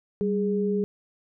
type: tone pair together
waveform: sine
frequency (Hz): 195.38 / 414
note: G3 / G#4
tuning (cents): -5 / -5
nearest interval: octave + minor second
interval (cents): 1300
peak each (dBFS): -25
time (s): 0.21-0.84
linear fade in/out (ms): 0
effects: none